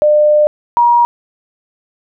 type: tone pair in turn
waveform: sine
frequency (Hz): 600 / 952.4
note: D5 / A#5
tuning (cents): +37 / +37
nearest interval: minor sixth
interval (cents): 800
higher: second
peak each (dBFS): -6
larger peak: neither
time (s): 0.02-0.47 / 0.77-1.05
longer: first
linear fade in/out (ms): 0
effects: none